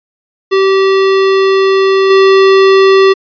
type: tone with level steps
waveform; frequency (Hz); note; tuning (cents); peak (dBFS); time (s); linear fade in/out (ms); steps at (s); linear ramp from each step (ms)
square; 386.4; G4; -25; -7 / -4; 0.51-3.14; 20; 2.1; 5
effects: resampled to 11025 Hz